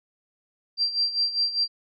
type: tone with tremolo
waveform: sine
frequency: 4720 Hz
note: D8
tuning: 8 cents sharp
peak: -19 dBFS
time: 0.77-1.68 s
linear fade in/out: 50 ms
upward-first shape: sine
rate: 5 Hz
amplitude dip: 75%
effects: none